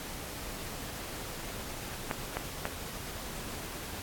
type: clicks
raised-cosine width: 0.5 ms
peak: -16 dBFS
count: 3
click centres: 2.112 / 2.37 / 2.654 s
effects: pink hiss -41 dBFS RMS until 4.02 s + AAC 64 kbps